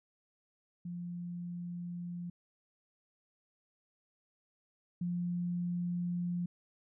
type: tone pair in turn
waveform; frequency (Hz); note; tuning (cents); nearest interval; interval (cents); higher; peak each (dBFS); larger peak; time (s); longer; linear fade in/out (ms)
sine; 174.61 / 175.44; F3 / F3; 0 / +8; unison; 8; second; -38 / -32; second; 0.85-2.3 / 5.01-6.46; neither; 5
effects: none